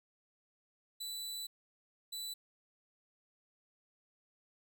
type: tone bursts at uneven times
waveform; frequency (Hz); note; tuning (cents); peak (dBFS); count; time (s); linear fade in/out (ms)
sawtooth; 3973; B7; +10; -37; 2; 1-1.47 / 2.12-2.34; 10
effects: none